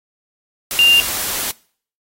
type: tone in noise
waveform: sine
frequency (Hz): 2794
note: F7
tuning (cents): 0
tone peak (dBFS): -8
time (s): 0.79-1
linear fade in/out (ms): 0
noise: white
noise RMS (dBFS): -22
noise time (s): 0.71-1.51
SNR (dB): +11
effects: noise-tail reverb RT60 0.5 s tail -23 dB re dry + AAC 48 kbps